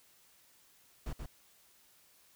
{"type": "noise with echo", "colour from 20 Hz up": "brown", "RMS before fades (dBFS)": -38, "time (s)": [1.06, 1.13], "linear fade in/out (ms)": 5, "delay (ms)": 130, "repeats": 1, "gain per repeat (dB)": -4, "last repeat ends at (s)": 1.26, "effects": ["white hiss -65 dBFS RMS until 2.35 s"]}